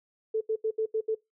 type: tone bursts at uneven times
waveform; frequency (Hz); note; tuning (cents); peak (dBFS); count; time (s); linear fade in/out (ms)
sine; 440; A4; 0; -24; 6; 0.34-0.41 / 0.49-0.56 / 0.64-0.71 / 0.78-0.86 / 0.94-1.01 / 1.08-1.15; 10
effects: noise-tail reverb RT60 0.2 s tail -22 dB re dry